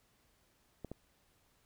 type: clicks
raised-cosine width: 2 ms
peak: -29 dBFS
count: 2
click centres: 0.847 / 0.916 s
effects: pink hiss -72 dBFS RMS until 1.65 s